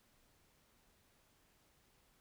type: silence
effects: pink hiss -72 dBFS RMS until 2.2 s